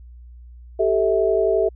sine tone cluster, 388.3 / 439.7 / 650 Hz, G4 / A4 / E5, -16 / -1 / -24 cents, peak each -20 dBFS, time 0.79-1.69 s, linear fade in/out 10 ms, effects added 60 Hz sine -39 dBFS peak until 1.75 s

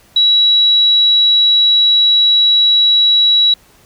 sine tone, 3900 Hz, B7, 23 cents flat, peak -7 dBFS, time 0.16-3.54 s, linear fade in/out 5 ms, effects pink hiss -48 dBFS RMS until 3.85 s

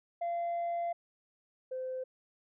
sine tone pair in turn, 687 / 515.7 Hz, F5 / C5, -29 / -25 cents, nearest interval perfect fourth, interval 496 cents, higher first, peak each -29 / -34 dBFS, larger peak first, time 0.21-0.93 / 1.71-2.04 s, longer first, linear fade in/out 10 ms, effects tanh soft clip ceiling -30 dBFS

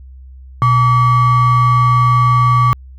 triangle ring-modulated tone, 512 Hz, C5, 38 cents flat, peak -3 dBFS, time 0.62-2.73 s, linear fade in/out 0 ms, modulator 635 Hz, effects added 65 Hz sine -33 dBFS peak until 2.98 s

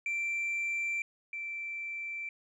sine tone pair in turn, 2349 / 2340 Hz, D7 / D7, 0 / -7 cents, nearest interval unison, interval 7 cents, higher first, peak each -28 / -35 dBFS, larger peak first, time 0.06-1.02 / 1.33-2.29 s, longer neither, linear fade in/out 2 ms, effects tanh soft clip ceiling -29 dBFS

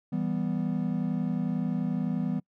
triangle chord, E minor, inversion none, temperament equal, 164.81 / 196 / 246.9 Hz, E3 / G3 / B3, 0 / 0 / 0 cents, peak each -29 dBFS, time 0.12-2.4 s, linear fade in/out 10 ms, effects noise-tail reverb RT60 0.1 s tail -26 dB re dry

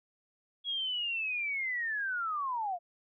sine linear sweep, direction down, 3341 to 670 Hz, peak -31 dBFS, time 0.64-2.79 s, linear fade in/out 50 ms, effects none

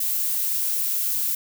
violet noise, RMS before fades -24 dBFS, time 0-1.35 s, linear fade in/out 5 ms, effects none

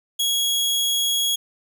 sawtooth tone, 3322 Hz, G#7, in tune, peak -16 dBFS, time 0.19-1.36 s, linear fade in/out 10 ms, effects none

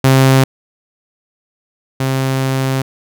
sawtooth tone pair in turn, 133 / 133 Hz, C3 / C3, +29 / +29 cents, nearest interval unison, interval 0 cents, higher neither, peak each -3 / -10 dBFS, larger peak first, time 0.04-0.44 / 2-2.82 s, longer second, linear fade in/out 5 ms, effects none

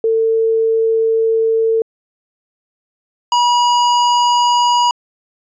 sine / square tone pair in turn, 448.8 / 966.5 Hz, A4 / B5, +34 / -38 cents, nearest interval octave + minor second, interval 1328 cents, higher second, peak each -11 dBFS, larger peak neither, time 0.04-1.82 / 3.32-4.91 s, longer first, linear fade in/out 2 ms, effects resampled to 16000 Hz

